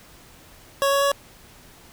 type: tone with pitch steps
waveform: 25% pulse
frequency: 554.4 / 557.9 / 561.5 Hz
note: C#5 / C#5 / C#5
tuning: 0 / +11 / +22 cents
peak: -14 dBFS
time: 0.82-1.117 s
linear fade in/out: 0 ms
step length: 99 ms
effects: pink hiss -49 dBFS RMS until 1.92 s